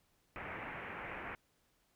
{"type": "low-pass noise", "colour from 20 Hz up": "white", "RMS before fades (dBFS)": -45, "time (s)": [0.36, 1.35], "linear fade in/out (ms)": 0, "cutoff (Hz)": 2400, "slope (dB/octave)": 48, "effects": ["pink hiss -75 dBFS RMS until 1.95 s"]}